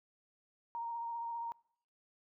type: tone with vibrato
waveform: sine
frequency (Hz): 932.3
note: A#5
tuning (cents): 0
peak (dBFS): -37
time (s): 0.75-1.52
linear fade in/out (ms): 0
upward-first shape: triangle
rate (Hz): 15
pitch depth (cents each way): 23
effects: noise-tail reverb RT60 0.7 s tail -25 dB re dry